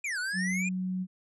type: exponential two-way sweep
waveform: square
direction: down then up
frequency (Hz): 2482 to 1435 to 2482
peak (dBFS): -31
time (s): 0.04-0.69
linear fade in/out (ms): 5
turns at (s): 0.19
type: tone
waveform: sine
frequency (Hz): 185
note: F#3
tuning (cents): 0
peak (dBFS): -29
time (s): 0.33-1.07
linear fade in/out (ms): 50
effects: resampled to 24000 Hz